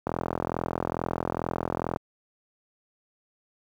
click train, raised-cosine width 1 ms, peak -12 dBFS, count 81, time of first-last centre 0.07-1.961 s, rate 42.3 Hz, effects high-pass 80 Hz 12 dB/octave + 9-bit

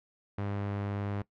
sawtooth tone, 101 Hz, G#2, 48 cents flat, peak -28 dBFS, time 0.38-1.22 s, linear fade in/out 5 ms, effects noise-tail reverb RT60 0.1 s tail -19 dB re dry + low-pass 2000 Hz 12 dB/octave

